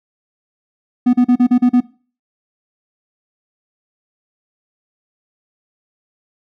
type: tone bursts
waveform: triangle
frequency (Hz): 246.9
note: B3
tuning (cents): 0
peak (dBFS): -6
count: 7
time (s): 1.06-1.806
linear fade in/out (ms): 10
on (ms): 74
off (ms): 38
effects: noise-tail reverb RT60 0.4 s tail -20 dB re dry